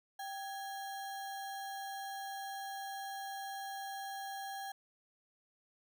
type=tone with sample-and-hold; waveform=sine; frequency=784 Hz; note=G5; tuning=in tune; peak=-40 dBFS; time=0.19-4.72 s; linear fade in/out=5 ms; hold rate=2450 Hz; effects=none